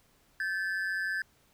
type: ring-modulated tone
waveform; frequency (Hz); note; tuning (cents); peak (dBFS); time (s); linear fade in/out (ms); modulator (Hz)
triangle; 1644; G#6; -18; -25; 0.4-1.22; 2; 93
effects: pink hiss -66 dBFS RMS until 1.53 s